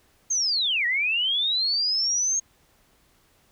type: linear two-way sweep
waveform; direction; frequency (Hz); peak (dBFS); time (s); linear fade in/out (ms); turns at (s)
sine; down then up; 6520 to 1864.7 to 6520; -21; 0.3-2.4; 10; 0.86
effects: pink hiss -62 dBFS RMS until 3.51 s